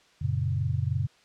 sine chord, F# major, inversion none, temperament equal with one note detuned, 92.5 / 116.54 / 138.99 Hz, F#2 / A#2 / C#3, 0 / 0 / +5 cents, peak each -29 dBFS, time 0.21-1.07 s, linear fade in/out 10 ms, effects white hiss -60 dBFS RMS until 1.24 s + low-pass 5000 Hz 12 dB/octave

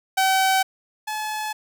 sawtooth tone pair in turn, 764 / 857.6 Hz, G5 / A5, -45 / -45 cents, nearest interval major second, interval 200 cents, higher second, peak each -13 / -22 dBFS, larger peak first, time 0.17-0.63 / 1.07-1.53 s, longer neither, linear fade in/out 10 ms, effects none

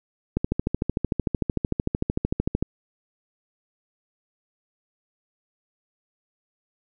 click train, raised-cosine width 3 ms, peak -9 dBFS, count 31, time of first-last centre 0.37-2.626 s, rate 13.3 Hz, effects none

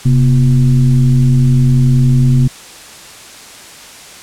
sine tone with frequency modulation, 131.5 Hz, C3, 9 cents sharp, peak -6 dBFS, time 0.05-2.48 s, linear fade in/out 10 ms, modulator 111 Hz, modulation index 0.68, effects white hiss -34 dBFS RMS until 4.22 s + low-pass 9000 Hz 12 dB/octave

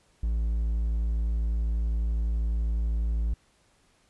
triangle tone, 56 Hz, A1, 31 cents sharp, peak -22 dBFS, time 0.23-3.34 s, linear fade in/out 5 ms, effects pink hiss -65 dBFS RMS until 4.09 s + resampled to 24000 Hz

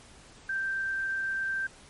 sine tone, 1568 Hz, G6, in tune, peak -28 dBFS, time 0.49-1.67 s, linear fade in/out 5 ms, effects pink hiss -53 dBFS RMS until 1.89 s + MP3 48 kbps

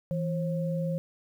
sine tone pair together, 164.6 / 536.3 Hz, E3 / C5, -2 / +43 cents, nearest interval octave + minor sixth, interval 2045 cents, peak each -28 / -33 dBFS, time 0.11-0.98 s, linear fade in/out 0 ms, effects 10-bit

